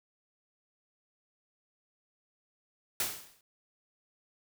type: noise with exponential decay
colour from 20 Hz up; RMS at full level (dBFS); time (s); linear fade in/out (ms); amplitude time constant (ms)
white; -29; 3-3.41; 2; 87
effects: none